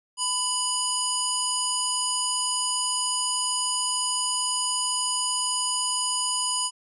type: harmonic tone with a mistuned harmonic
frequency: 987.8 Hz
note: B5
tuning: in tune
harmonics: 1 / 3 / 5 / 7 / 9 / 10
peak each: -31 / -31 / -31 / -31 / -31 / -31 dBFS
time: 0.17-6.71 s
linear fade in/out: 50 ms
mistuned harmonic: 1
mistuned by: +15 cents
effects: none